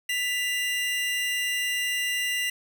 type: tone pair together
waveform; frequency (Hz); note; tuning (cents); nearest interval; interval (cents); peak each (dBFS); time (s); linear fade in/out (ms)
45% pulse; 1984 / 2797; B6 / F7; +7 / +2; tritone; 595; -28; 0.09-2.5; 5
effects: none